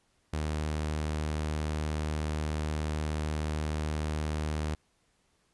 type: tone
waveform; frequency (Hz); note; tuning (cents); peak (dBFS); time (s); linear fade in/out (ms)
sawtooth; 76.6; D#2; -27; -26; 0.33-4.75; 5
effects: pink hiss -71 dBFS RMS until 5.53 s + resampled to 24000 Hz